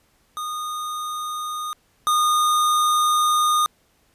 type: tone pair in turn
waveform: square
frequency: 1230 / 1225.2 Hz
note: D#6 / D#6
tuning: -20 / -27 cents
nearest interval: unison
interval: 7 cents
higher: first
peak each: -27 / -17 dBFS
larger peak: second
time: 0.37-1.73 / 2.07-3.66 s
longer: second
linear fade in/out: 0 ms
effects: pink hiss -62 dBFS RMS until 4.14 s + resampled to 32000 Hz